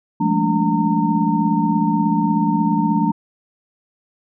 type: tone cluster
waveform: sine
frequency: 172.2 / 204.9 / 221.5 / 291 / 916 Hz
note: F3 / G#3 / A3 / D4 / A#5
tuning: -24 / -23 / +12 / -16 / -31 cents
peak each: -21 dBFS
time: 0.2-3.12 s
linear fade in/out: 10 ms
effects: none